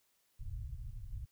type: low-pass noise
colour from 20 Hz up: pink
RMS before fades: -43 dBFS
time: 0.39-1.26 s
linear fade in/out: 10 ms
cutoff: 120 Hz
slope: 48 dB/octave
effects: white hiss -75 dBFS RMS until 1.31 s